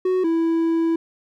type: tone pair in turn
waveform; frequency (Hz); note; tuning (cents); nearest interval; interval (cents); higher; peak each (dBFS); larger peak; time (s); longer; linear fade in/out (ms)
triangle; 370 / 329.6; F#4 / E4; 0 / 0; major second; 200; first; -15; neither; 0.05-0.24 / 0.24-0.96; second; 5
effects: none